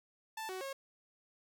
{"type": "tone with pitch steps", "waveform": "sawtooth", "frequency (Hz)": [882, 374.3, 544], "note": ["A5", "F#4", "C#5"], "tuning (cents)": [4, 20, -33], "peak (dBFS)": -36, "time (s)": [0.37, 0.73], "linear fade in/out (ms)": 5, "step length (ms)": 120, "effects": []}